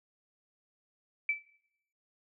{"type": "tone with exponential decay", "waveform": "sine", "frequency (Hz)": 2318, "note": "D7", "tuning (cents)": -23, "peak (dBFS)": -24, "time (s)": [1.29, 1.49], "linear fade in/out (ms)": 2, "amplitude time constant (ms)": 42, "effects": ["noise-tail reverb RT60 0.7 s tail -19 dB re dry"]}